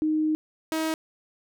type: tone pair in turn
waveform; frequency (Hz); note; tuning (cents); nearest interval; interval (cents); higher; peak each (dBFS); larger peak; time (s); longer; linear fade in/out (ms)
sine / sawtooth; 310 / 318.2; D#4 / D#4; -6 / +39; unison; 45; second; -21; neither; 0.02-0.35 / 0.72-0.94; first; 0
effects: none